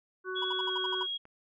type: harmonic tone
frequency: 372.7 Hz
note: F#4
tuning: 13 cents sharp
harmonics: 1 / 3 / 4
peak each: -36 / -41 / -38 dBFS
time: 0.24-1.07 s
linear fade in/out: 50 ms
type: tone with pitch glide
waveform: sine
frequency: 3353 to 3288 Hz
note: G#7 to G#7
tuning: +16 to -18 cents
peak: -32 dBFS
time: 0.35-1.18 s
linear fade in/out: 20 ms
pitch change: -34 cents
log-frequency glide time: 0.56-0.75 s
type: tone bursts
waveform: triangle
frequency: 980 Hz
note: B5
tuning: 14 cents flat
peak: -31 dBFS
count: 8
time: 0.42-1.03 s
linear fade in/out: 2 ms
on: 22 ms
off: 62 ms
type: click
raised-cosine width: 0.5 ms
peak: -38 dBFS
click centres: 1.254 s
effects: none